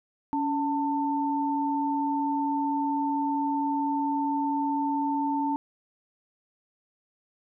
sine tone pair together, 282 / 892.2 Hz, C#4 / A5, +30 / +24 cents, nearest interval octave + minor sixth, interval 1994 cents, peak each -27 / -27 dBFS, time 0.33-5.56 s, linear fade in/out 0 ms, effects none

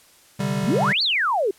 square chord, C suspended second, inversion none, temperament equal, 130.81 / 146.83 / 196 Hz, C3 / D3 / G3, 0 / 0 / 0 cents, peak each -29 / -28 / -25 dBFS, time 0.39-0.93 s, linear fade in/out 10 ms
sine exponential two-way sweep, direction up then down, 156.5 to 4699 to 363.2 Hz, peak -18 dBFS, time 0.64-1.51 s, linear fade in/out 5 ms, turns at 1.02 s
effects white hiss -53 dBFS RMS until 1.58 s + low-pass 12000 Hz 12 dB/octave

